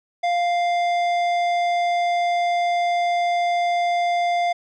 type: tone with tanh clipping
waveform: sine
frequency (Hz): 698.5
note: F5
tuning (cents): 0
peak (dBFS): -20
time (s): 0.23-4.53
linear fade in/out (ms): 10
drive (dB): 13
effects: none